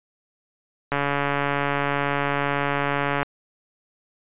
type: click train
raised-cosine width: 0.5 ms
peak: -8 dBFS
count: 329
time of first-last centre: 0.92-3.23 s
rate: 142 Hz
effects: resampled to 8000 Hz